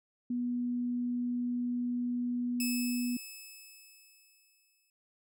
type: tone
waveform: sine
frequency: 244 Hz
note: B3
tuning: 21 cents flat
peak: -30 dBFS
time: 0.3-3.17 s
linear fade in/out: 5 ms
type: tone with exponential decay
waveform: 10% pulse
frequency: 2600 Hz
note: E7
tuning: 24 cents flat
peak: -24 dBFS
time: 2.6-4.9 s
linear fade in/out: 2 ms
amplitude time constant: 500 ms
effects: none